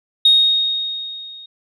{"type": "tone with level ramp", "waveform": "sine", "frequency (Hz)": 3729, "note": "A#7", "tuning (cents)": 0, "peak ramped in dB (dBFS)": [-6, -35], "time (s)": [0.25, 1.46], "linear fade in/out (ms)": 5, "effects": ["tanh soft clip ceiling -3 dBFS"]}